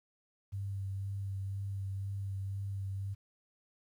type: tone with vibrato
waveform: sine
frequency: 98 Hz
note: G2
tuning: in tune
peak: -35 dBFS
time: 0.52-3.15 s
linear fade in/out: 20 ms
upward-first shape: sine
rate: 2 Hz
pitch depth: 18 cents each way
effects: 11-bit